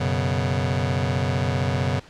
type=chord; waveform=sawtooth; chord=F# suspended fourth; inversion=none; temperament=just; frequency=92.5 / 123.33 / 138.75 Hz; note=F#2 / B2 / C#3; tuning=0 / -2 / +2 cents; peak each=-21 dBFS; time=0-2 s; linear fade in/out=10 ms; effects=pink hiss -48 dBFS RMS until 2.09 s + low-pass 5000 Hz 12 dB/octave